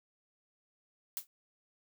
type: noise with exponential decay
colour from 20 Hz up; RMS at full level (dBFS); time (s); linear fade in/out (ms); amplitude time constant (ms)
blue; -33; 1.17-1.27; 0; 20
effects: none